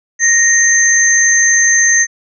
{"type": "tone pair together", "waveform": "sine", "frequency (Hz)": [1864.7, 6272], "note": ["A#6", "G8"], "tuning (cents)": [0, 0], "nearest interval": "octave + major sixth", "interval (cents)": 2100, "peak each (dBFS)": -10, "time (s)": [0.19, 2.07], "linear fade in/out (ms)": 50, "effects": []}